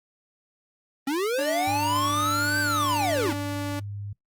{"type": "linear two-way sweep", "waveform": "square", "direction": "up then down", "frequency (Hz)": [261.6, 1568, 261.6], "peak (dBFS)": -24, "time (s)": [1.07, 3.33], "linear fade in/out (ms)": 5, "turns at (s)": 2.6}
{"type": "tone with pitch glide", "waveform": "sawtooth", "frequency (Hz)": [293.7, 289.7], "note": ["D4", "D4"], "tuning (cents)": [0, -24], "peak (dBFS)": -25, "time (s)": [1.38, 3.8], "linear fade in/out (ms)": 10, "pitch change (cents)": -24, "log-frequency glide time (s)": [3.05, 3.37]}
{"type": "tone", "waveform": "sine", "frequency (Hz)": 101.6, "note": "G#2", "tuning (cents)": -38, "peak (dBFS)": -32, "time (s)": [1.67, 4.13], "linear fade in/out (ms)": 5}
{"effects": ["noise-tail reverb RT60 0.1 s tail -20 dB re dry", "Opus 32 kbps"]}